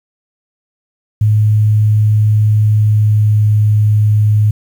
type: tone with pitch glide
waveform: sine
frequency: 106.7 to 105.96 Hz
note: G#2 to G#2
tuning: +47 to +35 cents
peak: -7 dBFS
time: 1.21-4.51 s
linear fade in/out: 5 ms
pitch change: -12 cents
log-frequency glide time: 2.64-3.51 s
effects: 7-bit

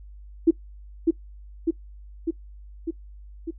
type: tone with echo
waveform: sine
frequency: 329.6 Hz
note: E4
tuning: in tune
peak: -11 dBFS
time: 0.47-0.51 s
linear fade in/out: 10 ms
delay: 600 ms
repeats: 5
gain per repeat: -3 dB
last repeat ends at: 3.51 s
effects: noise-tail reverb RT60 0.1 s tail -20 dB re dry + added 50 Hz sine -41 dBFS peak until 3.58 s

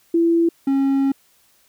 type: tone pair in turn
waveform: sine / triangle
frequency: 335.3 / 272.9 Hz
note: E4 / C#4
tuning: +30 / -27 cents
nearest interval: major third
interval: 357 cents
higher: first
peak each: -13 dBFS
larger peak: neither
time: 0.14-0.49 / 0.67-1.12 s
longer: second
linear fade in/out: 5 ms
effects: white hiss -58 dBFS RMS until 1.68 s

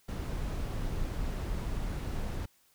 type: noise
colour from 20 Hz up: brown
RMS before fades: -34 dBFS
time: 0.08-2.46 s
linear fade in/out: 10 ms
effects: white hiss -67 dBFS RMS until 2.74 s

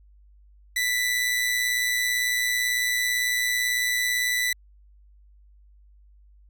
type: tone with amplitude modulation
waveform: sawtooth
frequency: 1981 Hz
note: B6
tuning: 5 cents sharp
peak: -17 dBFS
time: 0.76-4.53 s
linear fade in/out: 5 ms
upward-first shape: sine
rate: 118 Hz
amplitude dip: 40%
effects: added 50 Hz sine -51 dBFS peak until 6.49 s

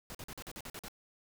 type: noise bursts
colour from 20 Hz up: pink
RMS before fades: -45 dBFS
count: 9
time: 0.1-0.883 s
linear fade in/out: 0 ms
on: 47 ms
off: 45 ms
effects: none

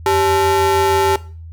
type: ring-modulated tone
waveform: square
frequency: 239.8 Hz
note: A#3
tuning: 49 cents sharp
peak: -10 dBFS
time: 0.06-1.16 s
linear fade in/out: 2 ms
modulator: 631 Hz
effects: noise-tail reverb RT60 0.4 s tail -18 dB re dry + added 82 Hz sine -31 dBFS peak until 1.52 s

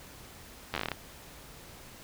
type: slowing click train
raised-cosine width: 0.3 ms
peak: -15 dBFS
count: 10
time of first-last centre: 0.74-0.917 s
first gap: 11 ms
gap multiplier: 1.14
effects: pink hiss -50 dBFS RMS until 2.03 s

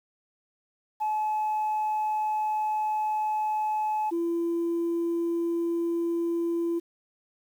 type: tone pair in turn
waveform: sine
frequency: 857 / 338.5 Hz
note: A5 / E4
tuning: -46 / +46 cents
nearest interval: octave + major third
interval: 1608 cents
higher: first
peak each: -23 dBFS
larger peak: neither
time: 1-4.11 / 4.11-6.8 s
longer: first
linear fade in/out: 20 ms
effects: tanh soft clip ceiling -22 dBFS + 9-bit

